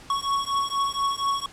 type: beating tone pair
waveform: square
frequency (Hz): 1108.7 / 1112.9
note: C#6 / C#6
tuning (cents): 0 / +6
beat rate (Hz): 4.2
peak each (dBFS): -27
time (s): 0.1-1.46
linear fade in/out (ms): 2
effects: pink hiss -47 dBFS RMS until 1.52 s + low-pass 8000 Hz 12 dB/octave